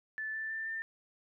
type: tone with pitch steps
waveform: sine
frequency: 1749 / 1764.2 / 1779.6 / 1795.1 Hz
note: A6 / A6 / A6 / A6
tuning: -11 / +4 / +19 / +34 cents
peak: -35 dBFS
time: 0.18-0.82 s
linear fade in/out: 0 ms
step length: 160 ms
effects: none